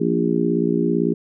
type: harmonic tone with a mistuned harmonic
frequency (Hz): 57.9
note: A#1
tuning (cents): -11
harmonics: 3 / 4 / 5 / 6 / 7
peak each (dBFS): -23 / -23 / -23 / -23 / -23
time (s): 0-1.14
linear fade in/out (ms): 10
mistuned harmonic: 3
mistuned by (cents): -29
effects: none